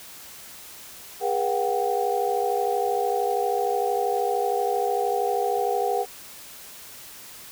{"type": "tone cluster", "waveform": "sine", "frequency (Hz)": [409.2, 480.6, 726, 779], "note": ["G#4", "B4", "F#5", "G5"], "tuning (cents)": [-26, -47, -33, -11], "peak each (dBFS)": -27, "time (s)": [1.2, 6.06], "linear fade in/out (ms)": 50, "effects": ["white hiss -43 dBFS RMS until 7.51 s"]}